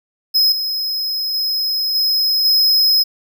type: tone with level steps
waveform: square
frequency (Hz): 5110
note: D#8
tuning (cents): +45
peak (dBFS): -11 / -19 / -17 / -14 / -11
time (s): 0.34-3.04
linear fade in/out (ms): 20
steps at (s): 0.52 / 1.34 / 1.95 / 2.45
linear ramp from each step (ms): 2
effects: none